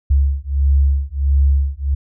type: beating tone pair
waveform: sine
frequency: 68.7 / 70.2 Hz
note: C#2 / C#2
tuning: -15 / +22 cents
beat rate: 1.5 Hz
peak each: -15 dBFS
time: 0.1-1.95 s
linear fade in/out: 10 ms
effects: none